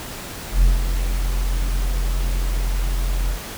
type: tone with ADSR envelope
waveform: triangle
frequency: 43.65 Hz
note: F1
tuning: in tune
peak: -7 dBFS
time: 0.51-3.4 s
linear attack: 120 ms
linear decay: 160 ms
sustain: -9 dB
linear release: 95 ms
effects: pink hiss -33 dBFS RMS until 3.57 s